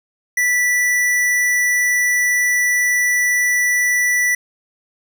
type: tone with hard clipping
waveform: sine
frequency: 1967 Hz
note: B6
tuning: 7 cents flat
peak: -15 dBFS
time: 0.37-4.35 s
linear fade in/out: 5 ms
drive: 17 dB
effects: none